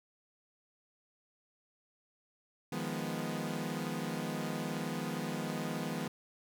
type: chord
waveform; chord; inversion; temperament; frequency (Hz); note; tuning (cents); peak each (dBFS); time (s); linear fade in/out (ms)
sawtooth; F half-diminished seventh; third; equal; 155.56 / 174.61 / 207.7 / 246.9; Eb3 / F3 / Ab3 / Cb4; 0 / 0 / 0 / 0; -37 / -37 / -37 / -36; 2.72-6.08; 5
effects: none